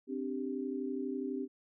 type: chord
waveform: sine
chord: C suspended second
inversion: none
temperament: equal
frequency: 261.6 / 293.7 / 392 Hz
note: C4 / D4 / G4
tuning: 0 / 0 / 0 cents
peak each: -37 / -40 / -39 dBFS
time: 0.07-1.48 s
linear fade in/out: 50 ms
effects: none